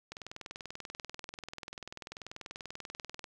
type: click train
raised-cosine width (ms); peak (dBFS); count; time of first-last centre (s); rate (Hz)
0.2; -25; 65; 0.12-3.242; 20.5
effects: none